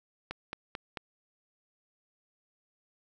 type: click train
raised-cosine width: 0.3 ms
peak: -20 dBFS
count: 4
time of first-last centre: 0.31-0.972 s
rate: 4.53 Hz
effects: 10-bit